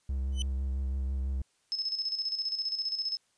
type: tone with vibrato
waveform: triangle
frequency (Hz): 66.6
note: C2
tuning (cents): +31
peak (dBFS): -27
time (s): 0.09-1.42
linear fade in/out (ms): 5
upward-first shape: triangle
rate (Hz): 6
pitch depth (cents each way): 38
type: tone with exponential growth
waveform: sawtooth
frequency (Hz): 3018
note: F#7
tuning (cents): +34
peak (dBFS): -26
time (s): 0.32-0.42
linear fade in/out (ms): 1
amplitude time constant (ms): 21
type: tone with tremolo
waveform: sine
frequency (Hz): 5200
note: E8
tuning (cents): -24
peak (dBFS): -28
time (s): 1.72-3.17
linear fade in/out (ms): 0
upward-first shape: square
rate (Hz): 15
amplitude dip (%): 60
effects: white hiss -71 dBFS RMS until 3.37 s + resampled to 22050 Hz